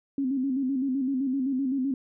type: tone with vibrato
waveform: sine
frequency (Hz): 266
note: C4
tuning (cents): +29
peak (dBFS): -24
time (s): 0.18-1.94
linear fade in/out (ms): 2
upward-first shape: square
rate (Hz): 7.8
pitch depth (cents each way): 68
effects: none